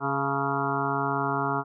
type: harmonic tone with a mistuned harmonic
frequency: 138.59 Hz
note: C#3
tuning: in tune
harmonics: 1 / 2 / 3 / 5 / 6 / 7 / 8 / 9 / 10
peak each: -33 / -33 / -33 / -33 / -33 / -33 / -33 / -33 / -33 dBFS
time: 0-1.64 s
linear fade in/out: 50 ms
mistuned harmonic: 6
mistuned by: +48 cents
effects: none